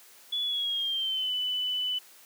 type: tone with pitch glide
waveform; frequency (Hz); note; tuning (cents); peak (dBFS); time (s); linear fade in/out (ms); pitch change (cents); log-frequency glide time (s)
sine; 3421 to 2995; A7 to F#7; -49 to +20; -27; 0.32-1.99; 10; -231; 0.43-1.33
effects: white hiss -54 dBFS RMS until 2.25 s + high-pass 300 Hz 12 dB/octave